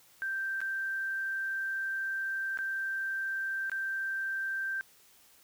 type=tone with dropouts; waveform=sine; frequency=1568 Hz; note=G6; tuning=in tune; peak=-31 dBFS; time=0.22-4.81 s; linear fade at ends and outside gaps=0 ms; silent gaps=0.605-0.615 / 2.574-2.588 / 3.697-3.717 s; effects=white hiss -61 dBFS RMS until 5.43 s